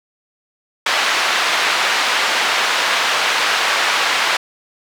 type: band-pass noise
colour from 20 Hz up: pink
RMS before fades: -17 dBFS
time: 0.86-4.37 s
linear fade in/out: 5 ms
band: 1000 to 4000 Hz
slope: 12 dB/octave
effects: none